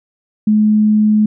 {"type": "tone", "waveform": "sine", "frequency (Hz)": 213.1, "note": "G#3", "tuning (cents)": 45, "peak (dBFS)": -8, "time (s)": [0.47, 1.26], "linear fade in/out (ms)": 5, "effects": []}